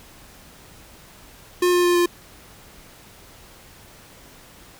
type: tone with pitch steps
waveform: square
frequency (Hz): 356.9 / 354.4 / 352 / 349.6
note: F4 / F4 / F4 / F4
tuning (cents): +38 / +25 / +14 / +2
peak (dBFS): -16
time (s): 1.62-2.06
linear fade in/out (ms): 5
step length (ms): 110
effects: pink hiss -47 dBFS RMS until 4.79 s